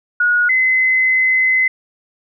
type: tone pair in turn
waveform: sine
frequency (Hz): 1450 / 2042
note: F#6 / C7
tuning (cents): -35 / -43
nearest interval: tritone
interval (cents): 592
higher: second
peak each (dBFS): -11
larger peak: neither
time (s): 0.2-0.49 / 0.49-1.68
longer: second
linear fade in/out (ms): 5
effects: none